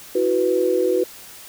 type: chord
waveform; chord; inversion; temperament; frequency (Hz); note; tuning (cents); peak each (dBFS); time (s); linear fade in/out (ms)
sine; E suspended second; none; just; 329.6 / 370.8 / 494.4; E4 / F#4 / B4; 0 / +4 / +2; -24 / -19 / -20; 0.15-1.04; 5
effects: white hiss -41 dBFS RMS until 1.48 s